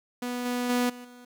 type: tone with level steps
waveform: sawtooth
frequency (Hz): 245.7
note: B3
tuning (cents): -9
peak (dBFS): -26 / -23 / -19 / -37 / -43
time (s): 0.22-1.25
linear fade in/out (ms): 5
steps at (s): 0.45 / 0.69 / 0.89 / 1.04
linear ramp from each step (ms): 10
effects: 10-bit